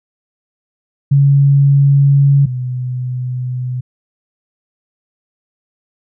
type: tone pair in turn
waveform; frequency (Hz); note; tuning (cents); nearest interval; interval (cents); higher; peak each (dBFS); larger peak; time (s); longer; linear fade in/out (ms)
sine; 140 / 125.93; C#3 / B2; +18 / +34; major second; 184; first; -6 / -17; first; 1.11-2.46 / 2.46-3.81; neither; 10
effects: none